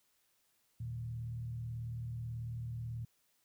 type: tone with frequency modulation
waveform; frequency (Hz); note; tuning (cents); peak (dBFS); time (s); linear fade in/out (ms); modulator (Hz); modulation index
sine; 116.54; A#2; 0; -38; 0.8-3.05; 5; 38.3; 0.54
effects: white hiss -75 dBFS RMS until 3.44 s